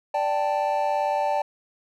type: chord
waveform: triangle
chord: D suspended fourth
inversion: none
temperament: just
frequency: 587.3 / 783.1 / 881 Hz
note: D5 / G5 / A5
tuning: 0 / -2 / +2 cents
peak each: -24 / -24 / -24 dBFS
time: 0.14-1.42 s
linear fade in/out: 5 ms
effects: none